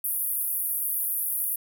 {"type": "band-pass noise", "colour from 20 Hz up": "white", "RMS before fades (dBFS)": -28, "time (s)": [0.04, 1.56], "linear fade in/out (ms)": 5, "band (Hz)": [10000, 16000], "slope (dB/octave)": 96, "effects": []}